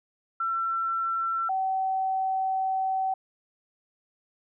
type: tone pair in turn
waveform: sine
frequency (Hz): 1347 / 762.6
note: E6 / G5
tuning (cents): +37 / -48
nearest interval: minor seventh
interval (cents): 985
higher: first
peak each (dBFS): -25 / -24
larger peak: second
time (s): 0.4-1.49 / 1.49-3.14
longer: second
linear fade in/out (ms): 5
effects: none